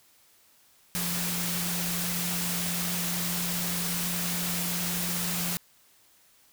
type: tone in noise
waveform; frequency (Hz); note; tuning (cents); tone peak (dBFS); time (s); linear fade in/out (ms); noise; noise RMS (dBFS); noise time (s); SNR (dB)
sine; 174.8; F3; +2; -33; 0.95-5.57; 0; white; -31; 0.95-5.57; -5
effects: white hiss -61 dBFS RMS until 6.52 s